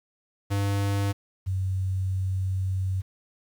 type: tone pair in turn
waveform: square / sine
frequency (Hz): 100 / 94.39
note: G2 / F#2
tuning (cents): +35 / +35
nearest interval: minor second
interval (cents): 100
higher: first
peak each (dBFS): -24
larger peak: neither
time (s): 0.5-1.13 / 1.46-3.02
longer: second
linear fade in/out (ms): 20
effects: 9-bit